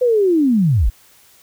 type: linear sweep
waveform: sine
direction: down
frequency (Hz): 512 to 35.79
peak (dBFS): -11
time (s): 0.01-0.9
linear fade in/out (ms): 10
effects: white hiss -50 dBFS RMS until 1.42 s